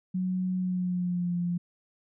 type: tone with pitch glide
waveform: sine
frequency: 184.3 to 174.66 Hz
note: F#3 to F3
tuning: -7 to 0 cents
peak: -26 dBFS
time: 0.14-1.58 s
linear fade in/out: 10 ms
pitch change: -93 cents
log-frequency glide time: 0.57-1.36 s
effects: none